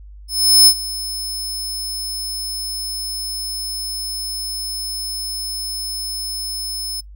sawtooth tone with ADSR envelope, 5220 Hz, E8, 18 cents flat, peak -3 dBFS, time 0.28-7.01 s, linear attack 390 ms, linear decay 67 ms, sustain -18 dB, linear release 12 ms, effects noise-tail reverb RT60 0.1 s tail -21 dB re dry + added 50 Hz sine -36 dBFS peak until 7.15 s

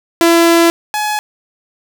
sawtooth tone pair in turn, 336.4 / 845.2 Hz, E4 / G#5, +35 / +30 cents, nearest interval octave + major third, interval 1595 cents, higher second, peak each -3 / -11 dBFS, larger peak first, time 0.21-0.7 / 0.94-1.19 s, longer first, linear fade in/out 0 ms, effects none

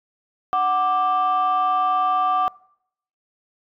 sine tone pair together, 741.5 / 1177 Hz, F#5 / D6, +4 / +3 cents, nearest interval minor sixth, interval 799 cents, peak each -19 / -18 dBFS, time 0.53-2.48 s, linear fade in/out 0 ms, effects noise-tail reverb RT60 0.7 s tail -24 dB re dry + tanh soft clip ceiling -13 dBFS

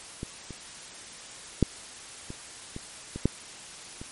clicks, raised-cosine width 3 ms, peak -20 / -26 / -6 / -24 / -23 / -21 / -8 / -26 dBFS, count 8, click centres 0.231 / 0.507 / 1.627 / 2.304 / 2.764 / 3.16 / 3.256 / 4.015 s, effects white hiss -44 dBFS RMS until 4.11 s + MP3 48 kbps

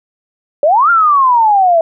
sine exponential two-way sweep, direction up then down, 554.4 to 1414 to 645 Hz, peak -6 dBFS, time 0.63-1.81 s, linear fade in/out 2 ms, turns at 0.9 s, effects none

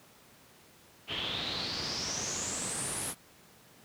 pink noise with low-pass filter sweep, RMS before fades -35 dBFS, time 1.07-3.15 s, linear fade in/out 50 ms, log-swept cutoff 3000 to 11000 Hz, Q 7.8, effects pink hiss -58 dBFS RMS until 3.84 s + high-pass 100 Hz 12 dB/octave

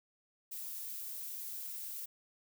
violet noise, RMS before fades -43 dBFS, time 0.51-2.06 s, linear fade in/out 10 ms, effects none

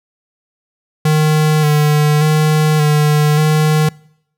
square tone with vibrato, 152 Hz, D#3, 40 cents flat, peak -10 dBFS, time 1.05-3.89 s, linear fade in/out 5 ms, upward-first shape square, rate 0.86 Hz, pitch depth 23 cents each way, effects noise-tail reverb RT60 0.7 s tail -24 dB re dry

